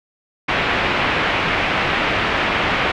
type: low-pass noise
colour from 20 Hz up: white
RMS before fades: -19 dBFS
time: 0.48-2.92 s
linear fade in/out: 10 ms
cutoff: 2700 Hz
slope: 24 dB/octave
effects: none